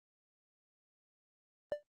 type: tone with exponential decay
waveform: triangle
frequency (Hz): 590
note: D5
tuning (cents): +8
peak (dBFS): -26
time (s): 1.72-1.83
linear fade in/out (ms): 0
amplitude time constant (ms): 22
effects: Opus 32 kbps

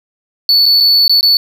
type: tone with dropouts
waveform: triangle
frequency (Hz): 4455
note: C#8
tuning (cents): +8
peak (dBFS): -5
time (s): 0.49-1.37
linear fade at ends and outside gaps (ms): 1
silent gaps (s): 0.657-0.662 / 0.803-0.807 / 1.08-1.095 / 1.21-1.229
effects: none

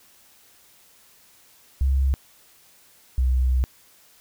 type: tone pair in turn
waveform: sine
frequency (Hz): 67.2 / 63.61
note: C2 / C2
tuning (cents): +47 / -48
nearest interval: minor second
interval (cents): 95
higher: first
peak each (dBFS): -17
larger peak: neither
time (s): 1.81-2.14 / 3.18-3.64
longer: second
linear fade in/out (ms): 0
effects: white hiss -55 dBFS RMS until 4.2 s

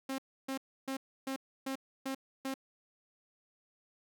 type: tone bursts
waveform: sawtooth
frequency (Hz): 267.5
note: C4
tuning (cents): +38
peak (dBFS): -31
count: 7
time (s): 0.09-2.541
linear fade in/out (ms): 5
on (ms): 93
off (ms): 300
effects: none

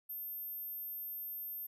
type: tone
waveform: sine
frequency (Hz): 13290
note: G#9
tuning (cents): 0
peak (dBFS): -40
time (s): 0.09-1.67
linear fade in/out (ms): 10
effects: none

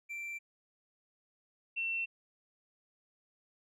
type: tone pair in turn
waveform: triangle / sine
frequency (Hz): 2349 / 2701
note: D7 / E7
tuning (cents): 0 / +42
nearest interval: major second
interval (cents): 242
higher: second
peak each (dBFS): -37 / -32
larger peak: second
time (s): 0.09-0.39 / 1.76-2.06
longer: neither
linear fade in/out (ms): 20
effects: none

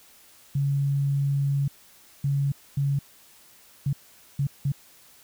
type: tone bursts at uneven times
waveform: sine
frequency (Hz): 140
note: C#3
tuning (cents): +18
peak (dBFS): -21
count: 6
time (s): 0.55-1.68 / 2.24-2.52 / 2.77-2.99 / 3.86-3.93 / 4.39-4.47 / 4.65-4.72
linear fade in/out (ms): 5
effects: white hiss -54 dBFS RMS until 5.23 s

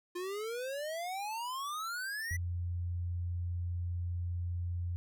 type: exponential sweep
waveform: square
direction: up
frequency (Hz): 348.4 to 1995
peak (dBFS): -37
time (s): 0.15-2.37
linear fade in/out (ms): 10
type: tone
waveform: sine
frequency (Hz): 87.5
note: F2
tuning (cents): +4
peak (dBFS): -33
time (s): 2.31-4.96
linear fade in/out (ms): 0
effects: none

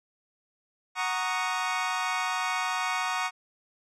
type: chord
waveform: 25% pulse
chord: D# minor seventh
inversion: first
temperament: equal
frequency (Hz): 740 / 932.3 / 1108.7 / 1244.5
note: F#5 / A#5 / C#6 / D#6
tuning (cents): 0 / 0 / 0 / 0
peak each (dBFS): -29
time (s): 0.95-3.31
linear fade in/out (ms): 50
effects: low-pass 7000 Hz 12 dB/octave

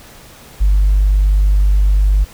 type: tone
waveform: sine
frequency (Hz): 49.55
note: G1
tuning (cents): +19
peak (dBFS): -7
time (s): 0.6-2.25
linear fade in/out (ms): 20
effects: tanh soft clip ceiling -5 dBFS + pink hiss -40 dBFS RMS until 2.33 s

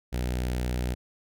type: tone with notch filter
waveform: sawtooth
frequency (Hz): 61.74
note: B1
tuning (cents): 0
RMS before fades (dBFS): -29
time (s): 0.12-0.95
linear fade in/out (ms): 20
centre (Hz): 1100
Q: 1.9
effects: none

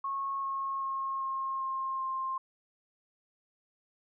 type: tone with pitch steps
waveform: sine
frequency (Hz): 1094 / 1086.4 / 1078.9 / 1071.5 / 1064.1 / 1056.7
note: C#6 / C#6 / C#6 / C6 / C6 / C6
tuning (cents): -23 / -35 / -47 / +41 / +29 / +17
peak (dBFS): -31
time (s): 0.04-2.38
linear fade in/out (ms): 5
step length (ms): 390
effects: none

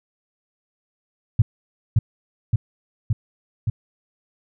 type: tone with echo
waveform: sine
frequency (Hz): 110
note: A2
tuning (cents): 0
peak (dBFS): -9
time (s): 1.39-1.42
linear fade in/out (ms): 5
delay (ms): 570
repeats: 4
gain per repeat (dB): -2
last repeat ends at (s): 3.7
effects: none

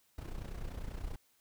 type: noise with amplitude modulation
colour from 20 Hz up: brown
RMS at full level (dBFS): -38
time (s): 0.18-1.16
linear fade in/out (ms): 2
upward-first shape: sine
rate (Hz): 30.3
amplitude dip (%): 70
effects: white hiss -71 dBFS RMS until 1.4 s

